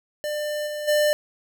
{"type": "tone with level steps", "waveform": "square", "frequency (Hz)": 597, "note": "D5", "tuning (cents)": 28, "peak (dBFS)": [-26, -29, -18], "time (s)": [0.24, 1.13], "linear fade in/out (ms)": 0, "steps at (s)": [0.66, 0.87], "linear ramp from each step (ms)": 20, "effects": []}